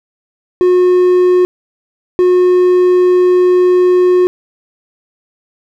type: tone bursts at uneven times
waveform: triangle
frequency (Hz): 362.1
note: F#4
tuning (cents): -37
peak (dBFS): -4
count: 2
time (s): 0.61-1.45 / 2.19-4.27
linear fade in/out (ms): 0
effects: none